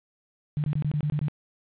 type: tone bursts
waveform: sine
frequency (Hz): 148.9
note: D3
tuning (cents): +24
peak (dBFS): -23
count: 8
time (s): 0.57-1.283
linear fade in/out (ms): 0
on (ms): 69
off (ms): 23
effects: resampled to 8000 Hz + 9-bit